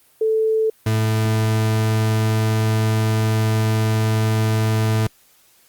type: tone pair in turn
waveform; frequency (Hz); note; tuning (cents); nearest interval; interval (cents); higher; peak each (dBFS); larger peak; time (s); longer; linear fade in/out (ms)
sine / 40% pulse; 440 / 109.72; A4 / A2; 0 / -4; 2 octaves; 2404; first; -15; neither; 0.21-0.7 / 0.86-5.07; second; 5
effects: white hiss -55 dBFS RMS until 5.68 s + Opus 32 kbps